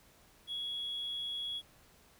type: tone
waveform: triangle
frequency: 3345 Hz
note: G#7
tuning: 12 cents sharp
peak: -33 dBFS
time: 0.47-1.62 s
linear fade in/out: 50 ms
effects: tanh soft clip ceiling -33 dBFS + pink hiss -63 dBFS RMS until 2.19 s